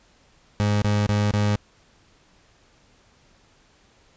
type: tone bursts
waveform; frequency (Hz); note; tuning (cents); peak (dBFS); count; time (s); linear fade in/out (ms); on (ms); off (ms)
30% pulse; 103.83; G#2; 0; -16; 4; 0.6-1.558; 0; 220; 26
effects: pink hiss -58 dBFS RMS until 4.16 s + resampled to 16000 Hz

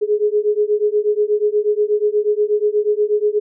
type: beating tone pair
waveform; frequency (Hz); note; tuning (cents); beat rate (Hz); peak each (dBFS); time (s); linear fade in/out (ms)
sine; 415.3 / 423.6; G#4 / G#4; 0 / +34; 8.3; -17; 0.01-3.4; 20
effects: none

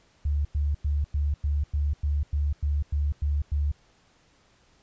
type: tone bursts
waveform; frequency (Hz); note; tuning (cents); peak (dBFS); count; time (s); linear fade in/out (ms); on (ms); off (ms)
sine; 72.7; D2; -17; -22; 12; 0.25-3.717; 5; 200; 97
effects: pink hiss -62 dBFS RMS until 4.82 s + resampled to 16000 Hz

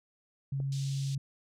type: tone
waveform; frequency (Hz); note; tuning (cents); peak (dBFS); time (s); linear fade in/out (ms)
sine; 137.2; C#3; -17; -30; 0.52-1.18; 5
type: click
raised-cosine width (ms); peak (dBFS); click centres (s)
2; -31; 0.602
type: band-pass noise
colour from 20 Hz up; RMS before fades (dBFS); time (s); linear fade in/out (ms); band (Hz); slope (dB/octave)
pink; -48; 0.72-1.15; 2; 3400 to 7800; 24
effects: none

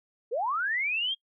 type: linear sweep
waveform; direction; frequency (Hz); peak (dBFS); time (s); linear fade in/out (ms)
sine; up; 415.3 to 3284; -26; 0.31-1.15; 20
effects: noise-tail reverb RT60 0.1 s tail -23 dB re dry

